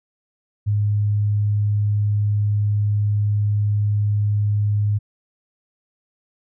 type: tone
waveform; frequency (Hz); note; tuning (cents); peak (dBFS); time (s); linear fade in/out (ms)
sine; 103.83; G#2; 0; -16; 0.66-4.99; 20
effects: none